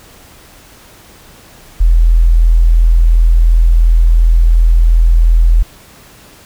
sine tone, 41.41 Hz, E1, 9 cents sharp, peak -4 dBFS, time 1.8-5.63 s, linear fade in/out 10 ms, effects pink hiss -40 dBFS RMS until 6.45 s

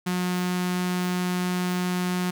sawtooth tone with notch filter, 180.3 Hz, F#3, 45 cents flat, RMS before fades -26 dBFS, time 0.06-2.31 s, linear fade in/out 10 ms, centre 510 Hz, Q 1.5, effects none

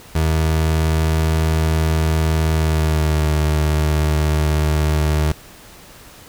30% pulse tone with pitch glide, 79.5 to 76.39 Hz, D#2 to D#2, +38 to -31 cents, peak -12 dBFS, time 0.15-5.32 s, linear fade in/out 5 ms, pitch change -69 cents, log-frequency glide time 2.52-3.29 s, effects pink hiss -42 dBFS RMS until 6.28 s

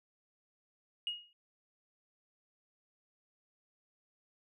sine tone with exponential decay, 2876 Hz, F#7, 50 cents flat, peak -30 dBFS, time 1.07-1.33 s, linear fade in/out 1 ms, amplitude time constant 55 ms, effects tanh soft clip ceiling -27 dBFS

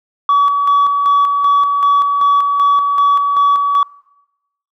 sine tone with tremolo, 1138 Hz, C#6, 45 cents sharp, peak -6 dBFS, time 0.29-3.83 s, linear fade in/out 2 ms, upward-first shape square, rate 2.6 Hz, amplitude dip 45%, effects noise-tail reverb RT60 0.9 s tail -23 dB re dry + tanh soft clip ceiling -6 dBFS

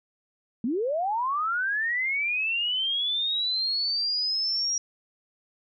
sine linear sweep, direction up, 210.6 to 5710 Hz, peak -24 dBFS, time 0.64-4.78 s, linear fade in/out 2 ms, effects none

